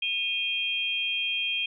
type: tone cluster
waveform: sine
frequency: 2465 / 2669 / 3210 Hz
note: D#7 / E7 / G7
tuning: -17 / +21 / +40 cents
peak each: -30 / -36 / -28 dBFS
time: 0.02-1.66 s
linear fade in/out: 5 ms
effects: none